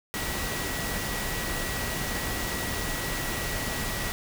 sine tone in noise, 1929 Hz, B6, 41 cents flat, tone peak -37 dBFS, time 0.14-4.12 s, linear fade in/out 0 ms, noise pink, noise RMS -31 dBFS, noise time 0.14-4.12 s, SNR -9 dB, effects none

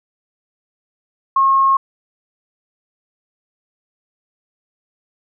sine tone, 1082 Hz, C#6, 42 cents flat, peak -10 dBFS, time 1.36-1.77 s, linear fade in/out 5 ms, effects none

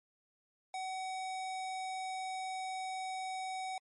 square tone, 754 Hz, F#5, 32 cents sharp, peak -38 dBFS, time 0.74-3.78 s, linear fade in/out 2 ms, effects MP3 48 kbps

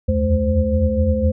sine tone cluster, 74.1 / 81.8 / 85.9 / 216.2 / 519 Hz, D2 / E2 / F2 / A3 / C5, +16 / -13 / -28 / -30 / -14 cents, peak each -21 dBFS, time 0.08-1.32 s, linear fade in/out 10 ms, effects none

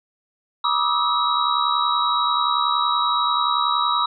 sine tone cluster, 968 / 1154 / 1225 / 1295 / 3853 Hz, B5 / D6 / D#6 / E6 / B7, -35 / -31 / -27 / -31 / -44 cents, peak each -24 dBFS, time 0.64-4.06 s, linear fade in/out 5 ms, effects none

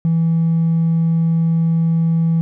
sine tone with hard clipping, 164.81 Hz, E3, in tune, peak -13 dBFS, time 0.05-2.41 s, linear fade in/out 0 ms, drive 1 dB, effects none

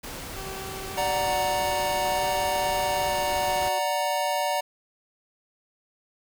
pink noise, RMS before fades -37 dBFS, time 0.03-3.69 s, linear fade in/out 10 ms
20% pulse tone with vibrato, 377.5 Hz, F#4, 35 cents sharp, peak -32 dBFS, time 0.36-3.79 s, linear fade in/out 5 ms, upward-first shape square, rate 0.55 Hz, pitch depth 32 cents each way
square chord, D augmented, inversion none, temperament equal, 587.3 / 740 / 932.3 Hz, D5 / F#5 / A#5, 0 / 0 / 0 cents, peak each -29 dBFS, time 0.97-4.61 s, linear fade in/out 10 ms
effects none

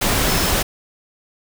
sine tone in noise, 5260 Hz, E8, 5 cents flat, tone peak -29 dBFS, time 0.28-0.51 s, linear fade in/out 10 ms, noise pink, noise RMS -18 dBFS, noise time 0.01-0.63 s, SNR -14 dB, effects none

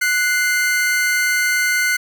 45% pulse tone pair together, 1478.6 / 2091 Hz, F#6 / C7, -2 / -2 cents, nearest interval tritone, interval 600 cents, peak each -18 dBFS, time 0.01-1.97 s, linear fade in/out 10 ms, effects none

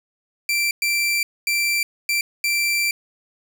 sawtooth tone bursts at uneven times, 2349 Hz, D7, in tune, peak -15 dBFS, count 5, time 0.49-0.71 / 0.82-1.23 / 1.47-1.83 / 2.09-2.21 / 2.44-2.91 s, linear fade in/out 2 ms, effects none

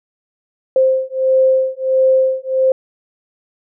sine beating tone pair, 523.3 / 524.8 Hz, C5 / C5, 0 / +5 cents, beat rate 1.5 Hz, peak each -14 dBFS, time 0.76-2.72 s, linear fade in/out 2 ms, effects none

